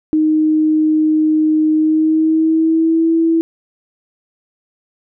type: tone with pitch glide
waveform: sine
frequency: 310.5 to 328.2 Hz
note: D#4 to E4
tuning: -3 to -8 cents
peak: -10 dBFS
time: 0.13-3.41 s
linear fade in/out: 0 ms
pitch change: +95 cents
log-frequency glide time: 1.73-3.12 s
effects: none